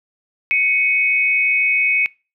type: tone pair together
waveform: sine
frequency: 2217 / 2523 Hz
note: C#7 / D#7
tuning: 0 / +23 cents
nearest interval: major second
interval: 223 cents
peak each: -16 dBFS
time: 0.51-2.06 s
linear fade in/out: 0 ms
effects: noise-tail reverb RT60 0.3 s tail -24 dB re dry